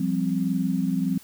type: chord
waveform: sine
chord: F suspended second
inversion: none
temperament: equal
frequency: 174.61 / 196 / 261.6 Hz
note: F3 / G3 / C4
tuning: 0 / 0 / 0 cents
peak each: -26 dBFS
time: 0-1.18 s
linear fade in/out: 5 ms
effects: white hiss -50 dBFS RMS until 1.23 s